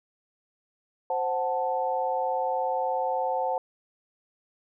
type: chord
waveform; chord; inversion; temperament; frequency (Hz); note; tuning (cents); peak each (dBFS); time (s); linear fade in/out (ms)
sine; F# diminished; second; equal; 523.3 / 740 / 880; C5 / F#5 / A5; 0 / 0 / 0; -29; 1.1-3.58; 2
effects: none